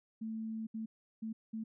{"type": "tone bursts at uneven times", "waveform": "sine", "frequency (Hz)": 221.6, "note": "A3", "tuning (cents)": 13, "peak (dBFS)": -37, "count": 4, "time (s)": [[0.21, 0.67], [0.74, 0.86], [1.22, 1.33], [1.53, 1.64]], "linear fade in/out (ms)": 10, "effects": []}